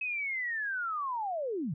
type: linear sweep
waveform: sine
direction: down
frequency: 2571 to 126.9 Hz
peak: -31 dBFS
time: 0.01-1.74 s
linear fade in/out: 5 ms
effects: none